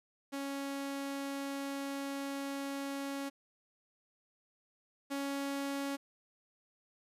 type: tone pair in turn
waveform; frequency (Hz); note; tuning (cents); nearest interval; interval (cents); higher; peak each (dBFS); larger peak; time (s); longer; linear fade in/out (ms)
sawtooth; 277.2 / 278.3; C#4 / C#4; 0 / +7; unison; 7; second; -33 / -31; second; 0.32-3.3 / 5.1-5.97; first; 20
effects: resampled to 32000 Hz + 11-bit

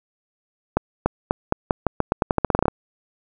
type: accelerating click train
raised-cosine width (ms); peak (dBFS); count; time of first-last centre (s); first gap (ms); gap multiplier
1; -3; 18; 0.77-2.682; 290; 0.86
effects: none

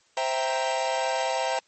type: chord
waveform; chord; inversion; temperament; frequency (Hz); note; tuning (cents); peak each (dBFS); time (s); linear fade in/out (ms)
45% pulse; C dominant seventh; none; equal; 523.3 / 659.3 / 784 / 932.3; C5 / E5 / G5 / Bb5; 0 / 0 / 0 / 0; -30; 0.17-1.59; 2
effects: white hiss -63 dBFS RMS until 1.67 s + MP3 32 kbps

